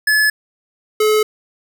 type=tone pair in turn; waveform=square; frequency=1716 / 429 Hz; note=A6 / A4; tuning=-44 / -44 cents; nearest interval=2 octaves; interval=2400 cents; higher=first; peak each=-12 dBFS; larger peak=neither; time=0.07-0.3 / 1-1.23 s; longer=neither; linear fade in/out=5 ms; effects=none